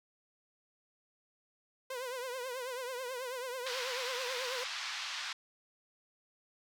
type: tone with vibrato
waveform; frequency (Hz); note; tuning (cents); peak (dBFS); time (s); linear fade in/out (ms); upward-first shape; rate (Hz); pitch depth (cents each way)
sawtooth; 505; B4; +39; -34; 1.9-4.64; 5; triangle; 9.2; 110
type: band-pass noise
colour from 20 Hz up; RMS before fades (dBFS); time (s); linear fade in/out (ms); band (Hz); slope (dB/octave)
white; -40; 3.66-5.33; 5; 950 to 5000; 24
effects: none